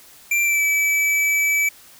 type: tone with pitch glide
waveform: square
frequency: 2360 to 2302 Hz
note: D7 to D7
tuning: +8 to -35 cents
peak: -17 dBFS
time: 0.31-1.69 s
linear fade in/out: 5 ms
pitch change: -43 cents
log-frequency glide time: 0.43-0.63 s
effects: white hiss -47 dBFS RMS until 1.99 s